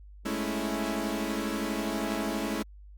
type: chord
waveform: sawtooth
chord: A major seventh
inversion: third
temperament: equal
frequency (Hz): 207.7 / 220 / 277.2 / 329.6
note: G#3 / A3 / C#4 / E4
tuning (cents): 0 / 0 / 0 / 0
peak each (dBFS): -31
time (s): 0.25-2.63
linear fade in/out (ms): 10
effects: added 50 Hz sine -46 dBFS peak until 2.97 s + Opus 48 kbps